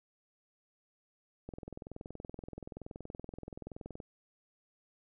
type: click train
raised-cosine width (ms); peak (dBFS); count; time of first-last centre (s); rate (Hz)
2; -30; 54; 1.49-4.002; 21.1
effects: none